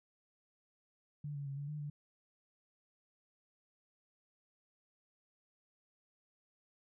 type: tone with pitch steps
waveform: sine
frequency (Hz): 146.8 / 142.1 / 138.2 / 143.1 / 150.4 / 146.4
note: D3 / C#3 / C#3 / D3 / D3 / D3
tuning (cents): 0 / +43 / -5 / -45 / +42 / -5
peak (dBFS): -39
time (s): 1.24-1.9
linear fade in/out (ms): 5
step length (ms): 110
effects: none